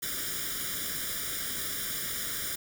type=noise with comb filter; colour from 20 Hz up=white; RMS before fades=-34 dBFS; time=0.02-2.56 s; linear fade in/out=10 ms; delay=0.57 ms; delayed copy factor=+1; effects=none